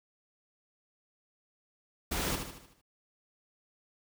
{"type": "noise with echo", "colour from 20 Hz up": "pink", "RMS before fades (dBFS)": -33, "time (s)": [2.11, 2.36], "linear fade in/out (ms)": 10, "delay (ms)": 76, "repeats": 6, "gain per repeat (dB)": -6, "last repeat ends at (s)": 2.816, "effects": []}